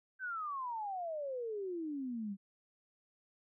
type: exponential sweep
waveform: sine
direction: down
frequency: 1568 to 190.8 Hz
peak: -37 dBFS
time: 0.19-2.37 s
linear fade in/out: 50 ms
effects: none